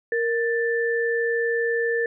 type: tone pair together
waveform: sine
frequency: 466.2 / 1766.2 Hz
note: A#4 / A6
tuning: 0 / +6 cents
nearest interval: octave + major seventh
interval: 2306 cents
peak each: -22 / -25 dBFS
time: 0.12-2.06 s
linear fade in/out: 2 ms
effects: none